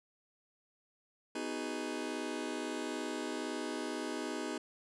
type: chord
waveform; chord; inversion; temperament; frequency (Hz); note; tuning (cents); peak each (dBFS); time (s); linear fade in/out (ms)
sawtooth; G# minor seventh; first; just; 249.2 / 311.5 / 373.8 / 415.3; B3 / D#4 / F#4 / G#4; +16 / +2 / +18 / 0; -38 / -36 / -40 / -39; 1.35-4.58; 5
effects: resampled to 24000 Hz